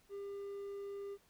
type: tone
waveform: triangle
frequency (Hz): 400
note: G4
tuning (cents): +35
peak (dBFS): -40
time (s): 0.09-1.18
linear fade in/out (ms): 50
effects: pink hiss -70 dBFS RMS until 1.29 s